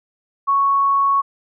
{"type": "tone", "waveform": "sine", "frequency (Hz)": 1108.7, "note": "C#6", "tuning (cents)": 0, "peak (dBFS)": -13, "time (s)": [0.47, 1.22], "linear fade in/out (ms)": 20, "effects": []}